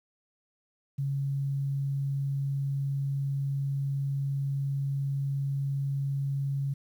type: tone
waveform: sine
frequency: 138.59 Hz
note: C#3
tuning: in tune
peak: -27 dBFS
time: 0.98-6.74 s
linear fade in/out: 10 ms
effects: 10-bit